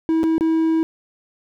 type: tone with dropouts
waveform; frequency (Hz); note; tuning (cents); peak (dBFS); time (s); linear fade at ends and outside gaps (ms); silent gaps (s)
triangle; 323.1; E4; -35; -13; 0.09-0.83; 0; 0.232-0.239 / 0.381-0.409
effects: none

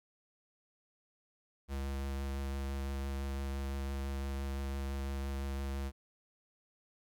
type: tone with vibrato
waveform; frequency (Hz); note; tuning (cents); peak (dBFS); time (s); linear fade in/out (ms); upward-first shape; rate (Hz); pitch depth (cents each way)
square; 68.5; C#2; -20; -36; 1.68-5.92; 50; triangle; 5.9; 15
effects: 13-bit

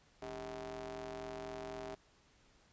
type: ring-modulated tone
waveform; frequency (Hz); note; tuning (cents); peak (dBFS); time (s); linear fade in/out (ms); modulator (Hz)
sawtooth; 120; B2; -49; -36; 0.22-1.95; 5; 518
effects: pink hiss -68 dBFS RMS until 2.72 s + resampled to 16000 Hz

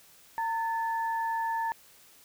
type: tone pair together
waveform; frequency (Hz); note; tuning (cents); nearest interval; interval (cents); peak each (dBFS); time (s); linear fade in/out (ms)
sine; 912 / 1741.1; A#5 / A6; -38 / -19; major seventh; 1119; -28 / -37; 0.38-1.72; 0
effects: white hiss -57 dBFS RMS until 2.24 s

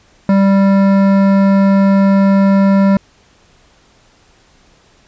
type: tone with hard clipping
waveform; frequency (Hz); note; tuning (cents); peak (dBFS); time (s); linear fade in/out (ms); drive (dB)
triangle; 196; G3; 0; -9; 0.29-2.97; 2; 18
effects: pink hiss -50 dBFS RMS until 5.07 s + resampled to 16000 Hz

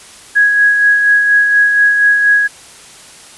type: tone with tremolo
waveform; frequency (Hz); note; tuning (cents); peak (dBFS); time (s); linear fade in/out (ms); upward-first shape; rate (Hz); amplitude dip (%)
sine; 1661.2; G#6; 0; -5; 0.35-2.48; 20; sine; 4.2; 40
effects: white hiss -37 dBFS RMS until 3.37 s + resampled to 24000 Hz

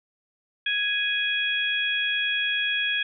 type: harmonic tone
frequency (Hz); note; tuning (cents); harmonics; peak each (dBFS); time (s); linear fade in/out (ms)
830.6; G#5; 0; 2 / 3 / 4; -27 / -27 / -27; 0.66-3.03; 5
effects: none

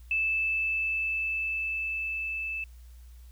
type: tone with level ramp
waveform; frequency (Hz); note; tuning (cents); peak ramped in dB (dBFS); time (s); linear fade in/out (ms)
sine; 2630; E7; -5; -24 to -31; 0.11-2.64; 2
effects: added 60 Hz sine -46 dBFS peak until 3.31 s + white hiss -64 dBFS RMS until 3.31 s

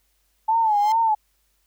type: tone with vibrato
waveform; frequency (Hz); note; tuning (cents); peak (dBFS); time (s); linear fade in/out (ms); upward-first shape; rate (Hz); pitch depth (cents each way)
sine; 866; A5; -28; -16; 0.48-1.15; 10; sine; 2.4; 100
type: tone with exponential growth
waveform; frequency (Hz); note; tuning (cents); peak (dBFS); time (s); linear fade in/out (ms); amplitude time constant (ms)
10% pulse; 1046.5; C6; 0; -23; 0.56-0.92; 1; 77
effects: added 50 Hz sine -68 dBFS peak until 1.66 s + white hiss -68 dBFS RMS until 1.66 s

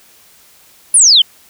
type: exponential sweep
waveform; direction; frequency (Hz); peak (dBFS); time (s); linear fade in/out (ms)
sine; down; 10510 to 2960; -4; 0.94-1.22; 5
effects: white hiss -46 dBFS RMS until 1.49 s

